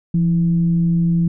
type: tone with frequency modulation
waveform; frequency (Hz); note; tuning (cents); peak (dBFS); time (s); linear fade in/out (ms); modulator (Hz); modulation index
sine; 169.5; E3; +49; -13; 0.14-1.28; 5; 154; 0.25
effects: none